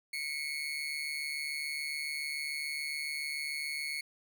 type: tone with amplitude modulation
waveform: 30% pulse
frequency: 2193 Hz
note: C#7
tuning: 19 cents flat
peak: -29 dBFS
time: 0.13-4.01 s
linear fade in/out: 5 ms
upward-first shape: sine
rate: 147 Hz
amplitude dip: 65%
effects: none